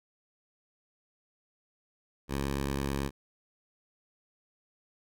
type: tone with vibrato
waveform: 10% pulse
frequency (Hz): 69.1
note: C#2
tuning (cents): -5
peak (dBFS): -22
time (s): 2.28-3.11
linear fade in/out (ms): 50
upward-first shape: triangle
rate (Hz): 18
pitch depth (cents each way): 22
effects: none